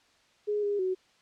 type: tone with pitch steps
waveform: sine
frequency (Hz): 416.7 / 408.1 / 372.7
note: G#4 / G#4 / F#4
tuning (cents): +6 / -30 / +13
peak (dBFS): -26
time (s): 0.47-0.95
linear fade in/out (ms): 20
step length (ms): 160
effects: white hiss -64 dBFS RMS until 1.21 s + low-pass 5000 Hz 12 dB/octave